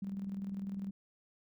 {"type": "tone with tremolo", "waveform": "sine", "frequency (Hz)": 196, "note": "G3", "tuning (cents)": 0, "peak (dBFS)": -35, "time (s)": [0.02, 0.91], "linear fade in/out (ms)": 5, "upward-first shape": "square", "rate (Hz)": 20, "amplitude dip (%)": 45, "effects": []}